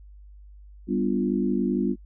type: chord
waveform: sine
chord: G dominant seventh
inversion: none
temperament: equal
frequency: 196 / 246.9 / 293.7 / 349.2 Hz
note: G3 / B3 / D4 / F4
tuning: 0 / 0 / 0 / 0 cents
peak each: -26 / -26 / -29 / -28 dBFS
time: 0.87-1.96 s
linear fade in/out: 50 ms
effects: noise-tail reverb RT60 0.1 s tail -26 dB re dry + added 50 Hz sine -44 dBFS peak until 2.05 s